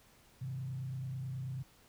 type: tone with frequency modulation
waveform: sine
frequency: 130.81 Hz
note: C3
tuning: in tune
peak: -37 dBFS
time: 0.41-1.63 s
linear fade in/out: 10 ms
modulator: 29.2 Hz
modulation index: 0.57
effects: pink hiss -64 dBFS RMS until 1.88 s